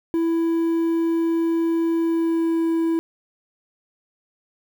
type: tone with pitch glide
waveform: triangle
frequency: 331.3 to 329.2 Hz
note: E4 to E4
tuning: +9 to -2 cents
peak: -16 dBFS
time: 0.14-2.99 s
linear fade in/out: 0 ms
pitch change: -11 cents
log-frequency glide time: 1.97-2.71 s
effects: 8-bit